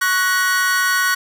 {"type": "chord", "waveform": "45% pulse", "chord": "F# major", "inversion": "second", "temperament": "equal with one note detuned", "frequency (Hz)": [1108.7, 1480, 1895.1], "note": ["C#6", "F#6", "A#6"], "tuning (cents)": [0, 0, 28], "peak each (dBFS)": [-22, -17, -21], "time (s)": [0.01, 1.15], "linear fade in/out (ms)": 10, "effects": []}